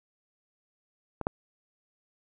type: clicks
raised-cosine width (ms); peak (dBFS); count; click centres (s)
1; -19 / -12; 2; 1.213 / 1.269
effects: none